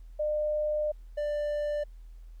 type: tone pair in turn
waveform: sine / triangle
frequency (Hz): 603 / 591.3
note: D5 / D5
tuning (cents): +46 / +12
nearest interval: unison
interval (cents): 34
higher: first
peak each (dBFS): -26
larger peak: neither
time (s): 0.19-0.92 / 1.17-1.84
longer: first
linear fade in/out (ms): 10
effects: added 41 Hz sine -44 dBFS peak until 2.4 s + pink hiss -71 dBFS RMS until 2.4 s